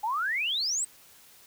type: exponential sweep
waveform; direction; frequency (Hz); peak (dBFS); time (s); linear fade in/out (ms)
sine; up; 818 to 8372; -26; 0.03-0.85; 10
effects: white hiss -55 dBFS RMS until 1.46 s